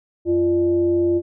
sine tone with frequency modulation, 345.5 Hz, F4, 19 cents flat, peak -15 dBFS, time 0.25-1.22 s, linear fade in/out 50 ms, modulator 255 Hz, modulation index 0.39, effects none

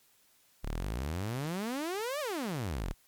sawtooth exponential two-way sweep, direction up then down, 32.16 to 623 to 32.16 Hz, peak -29 dBFS, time 0.63-2.94 s, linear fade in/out 20 ms, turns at 2.2 s, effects white hiss -66 dBFS RMS until 3.07 s + MP3 96 kbps

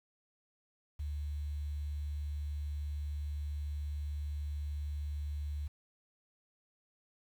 sine tone with quantisation, 73.42 Hz, D2, in tune, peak -35 dBFS, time 0.99-5.68 s, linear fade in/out 10 ms, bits 10, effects none

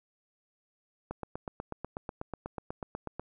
click train, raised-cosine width 1 ms, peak -22 dBFS, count 18, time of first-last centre 1.11-3.196 s, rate 8.15 Hz, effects none

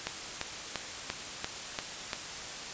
click train, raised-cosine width 0.2 ms, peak -14 dBFS, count 7, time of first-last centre 0.07-2.132 s, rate 2.91 Hz, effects white hiss -40 dBFS RMS until 2.73 s + resampled to 16000 Hz

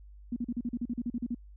sine tone bursts, 239 Hz, A#3, 43 cents sharp, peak -29 dBFS, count 13, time 0.32-1.347 s, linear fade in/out 5 ms, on 43 ms, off 39 ms, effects added 50 Hz sine -48 dBFS peak until 1.56 s

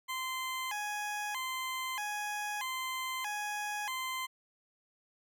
20% pulse tone with vibrato, 930 Hz, A#5, 4 cents flat, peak -30 dBFS, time 0.08-4.27 s, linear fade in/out 20 ms, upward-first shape square, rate 0.79 Hz, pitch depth 190 cents each way, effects none

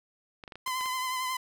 clicks, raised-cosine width 0.3 ms, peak -27 dBFS, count 7, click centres 0.438 / 0.478 / 0.522 / 0.556 / 0.676 / 0.81 / 0.859 s
sawtooth tone with vibrato, 1024 Hz, C6, 38 cents flat, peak -26 dBFS, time 0.66-1.37 s, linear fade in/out 5 ms, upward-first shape triangle, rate 11 Hz, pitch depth 37 cents each way
effects none

